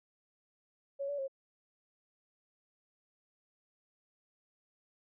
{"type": "tone with pitch steps", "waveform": "sine", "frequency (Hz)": [556, 573, 540], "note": ["C#5", "D5", "C#5"], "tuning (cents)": [5, -43, -45], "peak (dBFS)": -34, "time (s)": [0.99, 1.281], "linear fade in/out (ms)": 20, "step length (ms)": 97, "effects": []}